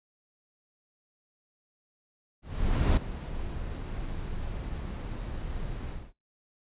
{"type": "noise with ADSR envelope", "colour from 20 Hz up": "brown", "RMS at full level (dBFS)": -21, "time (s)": [2.42, 6.13], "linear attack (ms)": 550, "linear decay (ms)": 6, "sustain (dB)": -14, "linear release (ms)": 250, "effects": ["noise-tail reverb RT60 0.2 s tail -21 dB re dry", "resampled to 8000 Hz"]}